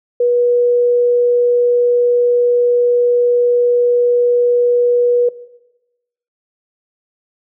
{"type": "tone", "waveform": "sine", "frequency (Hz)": 484.9, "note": "B4", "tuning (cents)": -32, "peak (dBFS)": -10, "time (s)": [0.2, 5.29], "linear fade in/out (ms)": 5, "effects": ["noise-tail reverb RT60 1.0 s tail -17 dB re dry"]}